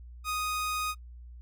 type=tone; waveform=sawtooth; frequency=1245 Hz; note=D#6; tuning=1 cent sharp; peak=-26 dBFS; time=0.24-0.95 s; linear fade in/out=50 ms; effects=noise-tail reverb RT60 0.1 s tail -24 dB re dry + added 60 Hz sine -44 dBFS peak until 1.41 s